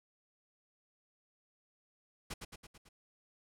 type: noise with echo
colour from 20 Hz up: pink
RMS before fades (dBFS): -41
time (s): 2.3-2.34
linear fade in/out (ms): 10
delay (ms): 110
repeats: 5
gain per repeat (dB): -4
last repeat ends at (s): 2.89
effects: low-pass 11000 Hz 12 dB/octave